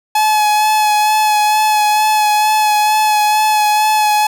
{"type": "tone with vibrato", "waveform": "45% pulse", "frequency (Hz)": 851, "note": "G#5", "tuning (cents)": 42, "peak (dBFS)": -10, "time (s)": [0.15, 4.27], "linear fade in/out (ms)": 5, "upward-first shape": "sine", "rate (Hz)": 2.2, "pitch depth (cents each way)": 19, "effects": []}